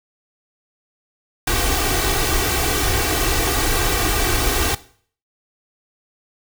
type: noise with comb filter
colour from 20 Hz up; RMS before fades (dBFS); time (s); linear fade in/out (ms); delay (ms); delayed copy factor
pink; -19; 1.47-4.75; 5; 2.6; +0.75
effects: noise-tail reverb RT60 0.5 s tail -17 dB re dry